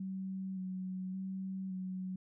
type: tone with vibrato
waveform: sine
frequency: 188.2 Hz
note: F#3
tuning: 30 cents sharp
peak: -37 dBFS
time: 0-2.16 s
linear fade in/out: 5 ms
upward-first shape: square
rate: 0.88 Hz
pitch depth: 19 cents each way
effects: none